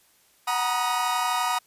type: chord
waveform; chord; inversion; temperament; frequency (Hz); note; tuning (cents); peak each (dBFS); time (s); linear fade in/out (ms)
40% pulse; B major seventh; second; equal with one note detuned; 740 / 932.3 / 964.1 / 1244.5; F#5 / A#5 / B5 / D#6; 0 / 0 / -42 / 0; -28 / -31 / -27 / -27; 0.47-1.59; 10
effects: white hiss -61 dBFS RMS until 1.66 s + resampled to 32000 Hz